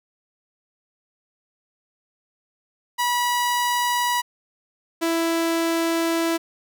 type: tone pair in turn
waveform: sawtooth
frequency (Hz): 972 / 331.4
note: B5 / E4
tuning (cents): -28 / +9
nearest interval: octave + perfect fifth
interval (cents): 1863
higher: first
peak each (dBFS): -16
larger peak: neither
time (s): 2.98-4.22 / 5.01-6.38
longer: second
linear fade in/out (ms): 20
effects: none